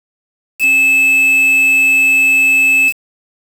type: tone with quantisation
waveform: triangle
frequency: 2610 Hz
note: E7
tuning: 18 cents flat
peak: -6 dBFS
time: 0.59-2.93 s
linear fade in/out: 50 ms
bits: 4
effects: none